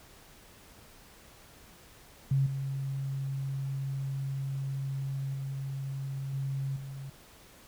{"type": "tone with level steps", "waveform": "sine", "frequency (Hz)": 136.1, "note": "C#3", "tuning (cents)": -31, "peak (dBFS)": [-23, -31, -33, -30, -38], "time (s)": [2.31, 7.1], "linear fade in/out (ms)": 5, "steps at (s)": [2.46, 5.34, 6.33, 6.76], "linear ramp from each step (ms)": 5, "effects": ["pink hiss -55 dBFS RMS until 7.67 s"]}